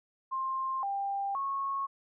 sine tone with pitch steps, 1057 / 794 / 1097 Hz, C6 / G5 / C#6, +17 / +22 / -18 cents, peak -30 dBFS, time 0.31-1.87 s, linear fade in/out 20 ms, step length 520 ms, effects none

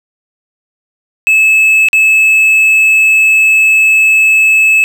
triangle tone with dropouts, 2600 Hz, E7, 24 cents flat, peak -3 dBFS, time 1.27-4.84 s, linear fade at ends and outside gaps 0 ms, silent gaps 1.886-1.931 s, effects none

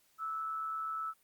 sine tone with amplitude modulation, 1310 Hz, E6, 11 cents flat, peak -33 dBFS, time 0.18-1.14 s, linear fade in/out 50 ms, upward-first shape sine, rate 148 Hz, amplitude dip 40%, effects white hiss -70 dBFS RMS until 1.23 s + Opus 48 kbps

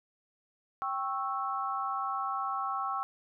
sine chord, C# diminished, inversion second, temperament equal with one note detuned, 784 / 1100.4 / 1318.5 Hz, G5 / C#6 / E6, 0 / -13 / 0 cents, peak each -36 / -34 / -35 dBFS, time 0.82-3.03 s, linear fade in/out 0 ms, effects none

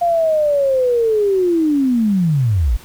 sine linear sweep, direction down, 701 to 46.25 Hz, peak -12 dBFS, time 0.01-2.77 s, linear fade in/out 10 ms, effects pink hiss -42 dBFS RMS until 2.84 s

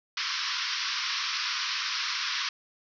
white band-pass noise, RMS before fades -31 dBFS, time 0.17-2.49 s, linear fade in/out 2 ms, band 1000 to 5700 Hz, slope 96 dB/octave, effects none

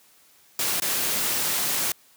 white noise with dropouts, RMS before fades -25 dBFS, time 0.59-1.92 s, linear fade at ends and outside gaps 2 ms, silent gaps 0.8-0.82 s, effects white hiss -57 dBFS RMS until 2.16 s + high-pass 100 Hz 12 dB/octave

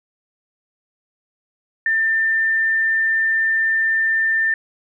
sine tone, 1792 Hz, A6, 31 cents sharp, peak -15 dBFS, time 1.86-4.54 s, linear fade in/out 2 ms, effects none

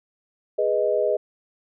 sine chord, G# minor, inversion none, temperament equal, 415.3 / 493.9 / 622.3 Hz, G#4 / B4 / D#5, 0 / 0 / 0 cents, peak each -24 / -24 / -22 dBFS, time 0.58-1.17 s, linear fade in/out 10 ms, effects none

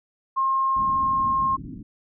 sine tone, 1068 Hz, C6, 35 cents sharp, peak -19 dBFS, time 0.36-1.57 s, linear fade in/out 20 ms
white low-pass noise, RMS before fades -37 dBFS, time 0.76-1.83 s, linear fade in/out 5 ms, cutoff 290 Hz, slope 48 dB/octave
effects none

